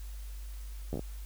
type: slowing click train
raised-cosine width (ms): 2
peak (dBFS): -22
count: 5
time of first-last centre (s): 0.93-0.993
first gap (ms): 12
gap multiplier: 1.19
effects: added 50 Hz sine -39 dBFS peak until 1.25 s + white hiss -56 dBFS RMS until 1.25 s